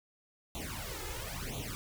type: noise with flanger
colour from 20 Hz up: pink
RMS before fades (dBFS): -40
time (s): 0.55-1.75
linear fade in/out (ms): 0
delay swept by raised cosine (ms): 0.29 to 2.39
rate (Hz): 0.98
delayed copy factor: +0.95
effects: none